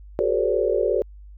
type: tone cluster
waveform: sine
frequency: 370.4 / 407.6 / 452.7 / 512 / 573 Hz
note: F#4 / G#4 / A4 / C5 / D5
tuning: +2 / -32 / +49 / -38 / -43 cents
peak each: -25 dBFS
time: 0.19-1.02 s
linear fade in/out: 0 ms
effects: added 50 Hz sine -40 dBFS peak until 1.37 s